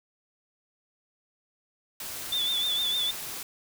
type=noise; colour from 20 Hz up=white; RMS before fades=-37 dBFS; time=2-3.43 s; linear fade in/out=2 ms
type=tone with vibrato; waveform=sine; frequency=3520 Hz; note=A7; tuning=in tune; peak=-25 dBFS; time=2.32-3.11 s; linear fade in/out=5 ms; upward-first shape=triangle; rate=6.6 Hz; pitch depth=67 cents each way
effects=none